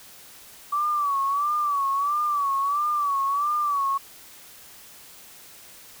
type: tone with vibrato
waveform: sine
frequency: 1148 Hz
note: D6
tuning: 40 cents flat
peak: -21 dBFS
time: 0.72-3.98 s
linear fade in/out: 10 ms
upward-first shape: sine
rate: 1.5 Hz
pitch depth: 86 cents each way
effects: white hiss -47 dBFS RMS until 6 s